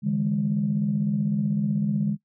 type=tone cluster; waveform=sine; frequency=145.4 / 161.4 / 205.2 Hz; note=D3 / E3 / G#3; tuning=-17 / -36 / -21 cents; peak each=-26 / -29 / -23 dBFS; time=0.02-2.17 s; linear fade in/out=50 ms; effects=noise-tail reverb RT60 0.1 s tail -19 dB re dry + tanh soft clip ceiling -13 dBFS